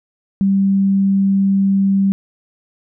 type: tone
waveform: sine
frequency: 195.5 Hz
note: G3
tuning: 4 cents flat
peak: -11 dBFS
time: 0.41-2.12 s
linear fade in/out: 0 ms
effects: none